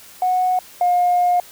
sine tone pair in turn, 735 / 712.8 Hz, F#5 / F5, -12 / +35 cents, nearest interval minor second, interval 53 cents, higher first, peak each -14 / -12 dBFS, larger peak second, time 0.22-0.59 / 0.81-1.4 s, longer second, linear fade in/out 2 ms, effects tanh soft clip ceiling -9 dBFS + white hiss -43 dBFS RMS until 1.51 s

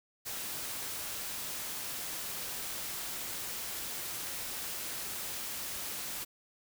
white noise, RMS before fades -39 dBFS, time 0.25-6.25 s, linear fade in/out 20 ms, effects none

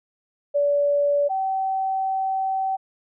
sine tone pair in turn, 575 / 767.5 Hz, D5 / G5, -37 / -37 cents, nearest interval perfect fourth, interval 500 cents, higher second, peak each -17 / -21 dBFS, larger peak first, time 0.54-1.29 / 1.29-2.77 s, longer second, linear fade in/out 20 ms, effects none

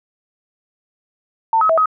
sine tone with pitch steps, 899 / 1278 / 650 / 1265 Hz, A5 / D#6 / E5 / D#6, +37 / +46 / -24 / +28 cents, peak -11 dBFS, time 1.53-1.858 s, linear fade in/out 2 ms, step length 82 ms, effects none

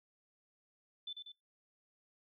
sine tone with echo, 3520 Hz, A7, in tune, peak -40 dBFS, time 1.07-1.13 s, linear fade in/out 5 ms, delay 95 ms, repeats 2, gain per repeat -4 dB, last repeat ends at 1.32 s, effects noise-tail reverb RT60 0.2 s tail -24 dB re dry

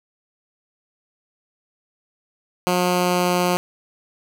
10% pulse tone with pitch glide, 179.5 to 178.47 Hz, F3 to F3, +48 to +38 cents, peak -9 dBFS, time 2.67-3.57 s, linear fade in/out 0 ms, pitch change -10 cents, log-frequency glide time 2.84-3.31 s, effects none

